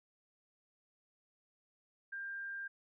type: tone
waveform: sine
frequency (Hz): 1594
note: G6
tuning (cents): +28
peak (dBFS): -40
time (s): 2.12-2.68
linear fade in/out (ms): 10
effects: none